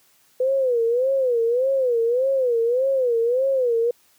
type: tone with vibrato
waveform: sine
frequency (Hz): 498.8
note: B4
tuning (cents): +17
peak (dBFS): -17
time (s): 0.4-3.91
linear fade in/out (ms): 5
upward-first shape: sine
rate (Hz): 1.7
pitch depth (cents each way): 150
effects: white hiss -59 dBFS RMS until 4.18 s + high-pass 80 Hz 12 dB/octave